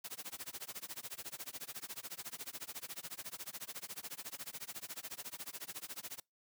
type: noise with tremolo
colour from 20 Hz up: white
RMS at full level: -43 dBFS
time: 0.04-6.2 s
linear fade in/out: 5 ms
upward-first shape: sine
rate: 14 Hz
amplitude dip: 100%
effects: noise-tail reverb RT60 0.2 s tail -26 dB re dry + high-pass 100 Hz 12 dB/octave